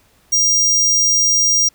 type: tone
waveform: square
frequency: 5700 Hz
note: F8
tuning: 34 cents sharp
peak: -12 dBFS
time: 0.32-1.69 s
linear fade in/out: 10 ms
effects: pink hiss -55 dBFS RMS until 1.74 s